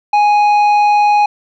sine tone with tanh clipping, 830.6 Hz, G#5, in tune, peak -9 dBFS, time 0.13-1.26 s, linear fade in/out 5 ms, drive 8 dB, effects none

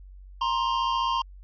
square tone pair together, 937.2 / 1052 Hz, A#5 / C6, +9 / +9 cents, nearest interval major second, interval 200 cents, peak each -28 / -26 dBFS, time 0.41-1.22 s, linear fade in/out 5 ms, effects added 47 Hz sine -43 dBFS peak until 1.43 s + resampled to 11025 Hz

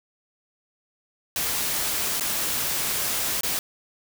white noise with dropouts, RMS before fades -26 dBFS, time 1.36-3.59 s, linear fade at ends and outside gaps 1 ms, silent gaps 2.198-2.208 / 3.409-3.433 s, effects none

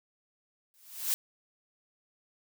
blue noise with exponential growth, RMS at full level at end -26 dBFS, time 0.74-1.14 s, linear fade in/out 0 ms, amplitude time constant 85 ms, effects none

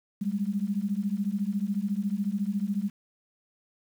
sine beating tone pair, 194.6 / 208.6 Hz, G3 / G#3, -12 / +8 cents, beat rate 14 Hz, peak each -29 dBFS, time 0.21-2.9 s, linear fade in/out 10 ms, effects 9-bit

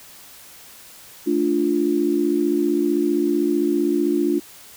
sine chord, D minor, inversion second, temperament equal, 220 / 293.7 / 349.2 Hz, A3 / D4 / F4, 0 / 0 / 0 cents, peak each -26 / -20 / -20 dBFS, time 1.26-4.4 s, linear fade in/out 20 ms, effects white hiss -44 dBFS RMS until 4.76 s

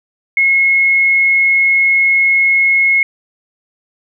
sine tone, 2170 Hz, C#7, 37 cents flat, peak -8 dBFS, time 0.37-3.03 s, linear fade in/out 2 ms, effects none

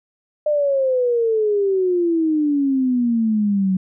sine exponential sweep, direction down, 607 to 185 Hz, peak -15 dBFS, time 0.46-3.77 s, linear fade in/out 5 ms, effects none

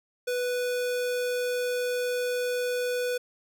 square tone, 493.9 Hz, B4, in tune, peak -27 dBFS, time 0.27-3.18 s, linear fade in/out 10 ms, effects none

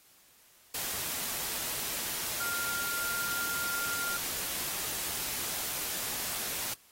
sine tone in noise, 1396.9 Hz, F6, in tune, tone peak -34 dBFS, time 2.4-4.17 s, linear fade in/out 5 ms, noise white, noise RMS -35 dBFS, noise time 0.74-6.74 s, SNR -2 dB, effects white hiss -61 dBFS RMS until 6.91 s + AAC 48 kbps

